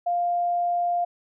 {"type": "tone", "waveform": "sine", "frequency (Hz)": 700, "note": "F5", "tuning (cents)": 4, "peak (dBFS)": -21, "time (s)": [0.06, 1.05], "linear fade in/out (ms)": 10, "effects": []}